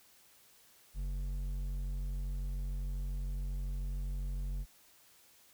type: tone with hard clipping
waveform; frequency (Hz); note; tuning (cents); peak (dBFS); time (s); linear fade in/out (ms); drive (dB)
triangle; 46.39; F#1; +5; -36; 0.94-4.66; 50; 11
effects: white hiss -63 dBFS RMS until 5.53 s